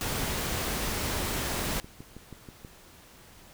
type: noise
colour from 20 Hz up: pink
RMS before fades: -31 dBFS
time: 0.01-1.8 s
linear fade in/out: 0 ms
type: click train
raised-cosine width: 3 ms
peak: -30 dBFS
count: 12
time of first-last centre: 0.88-2.648 s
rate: 6.22 Hz
effects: pink hiss -53 dBFS RMS until 3.53 s